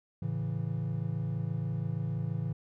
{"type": "chord", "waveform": "triangle", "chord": "A major", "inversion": "none", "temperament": "equal", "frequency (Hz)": [110, 138.59, 164.81], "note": ["A2", "C#3", "E3"], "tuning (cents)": [0, 0, 0], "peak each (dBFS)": -33, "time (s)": [0.22, 2.53], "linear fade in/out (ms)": 5, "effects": []}